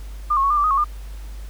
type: tone with pitch steps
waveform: sine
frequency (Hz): 1201 / 1086 / 1114 / 1202 / 1165 / 1249 / 1100 / 1205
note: D6 / C#6 / C#6 / D6 / D6 / D#6 / C#6 / D6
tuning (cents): +38 / -36 / +8 / +40 / -14 / +6 / -14 / +44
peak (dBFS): -15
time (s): 0.3-0.844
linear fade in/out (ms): 10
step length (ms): 68
effects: added 50 Hz sine -31 dBFS peak until 1.49 s + pink hiss -48 dBFS RMS until 1.49 s